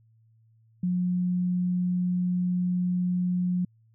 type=tone; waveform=sine; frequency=179.6 Hz; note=F3; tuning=49 cents sharp; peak=-23 dBFS; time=0.83-3.65 s; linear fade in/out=5 ms; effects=added 112 Hz sine -58 dBFS peak until 3.94 s